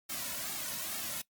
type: noise with flanger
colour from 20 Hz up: white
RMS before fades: -38 dBFS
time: 0.09-1.22 s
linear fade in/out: 10 ms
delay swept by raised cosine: 2 to 2.53 ms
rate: 2.3 Hz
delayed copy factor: -0.8
effects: noise-tail reverb RT60 0.1 s tail -20 dB re dry + Opus 48 kbps